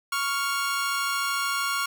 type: tone pair together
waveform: sawtooth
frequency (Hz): 1110.9 / 1396.9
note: C#6 / F6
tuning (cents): +3 / 0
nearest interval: major third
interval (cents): 397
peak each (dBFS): -24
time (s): 0.12-1.86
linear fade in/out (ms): 5
effects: none